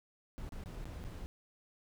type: noise with dropouts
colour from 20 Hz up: brown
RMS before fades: -44 dBFS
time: 0.38-1.26 s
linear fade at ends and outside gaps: 0 ms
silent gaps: 0.491-0.522 / 0.638-0.659 / 0.843-0.855 / 1.04-1.047 s
effects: none